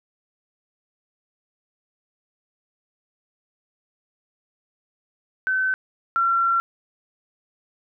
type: tone pair in turn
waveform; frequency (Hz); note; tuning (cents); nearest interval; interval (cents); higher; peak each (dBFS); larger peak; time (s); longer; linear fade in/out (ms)
sine; 1526 / 1363; G6 / F6; -47 / -43; major second; 196; first; -19 / -17; second; 5.47-5.74 / 6.16-6.6; second; 0
effects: none